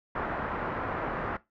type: low-pass noise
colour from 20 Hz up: white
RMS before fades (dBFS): -33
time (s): 0.15-1.37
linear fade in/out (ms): 5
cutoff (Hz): 1500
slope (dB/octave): 24
effects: noise-tail reverb RT60 0.2 s tail -18 dB re dry